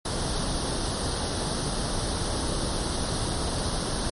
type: noise with comb filter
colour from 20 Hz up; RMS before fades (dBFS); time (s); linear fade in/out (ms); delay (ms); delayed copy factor
pink; -28; 0.05-4.1; 5; 0.21; +0.75
effects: MP3 48 kbps